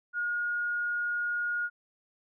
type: tone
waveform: sine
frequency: 1434 Hz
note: F6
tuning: 45 cents sharp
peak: -28 dBFS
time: 0.13-1.7 s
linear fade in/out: 50 ms
effects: none